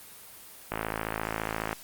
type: click train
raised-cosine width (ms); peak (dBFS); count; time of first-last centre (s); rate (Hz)
0.5; -14; 56; 0.72-1.729; 54.5
effects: white hiss -48 dBFS RMS until 1.83 s + Opus 32 kbps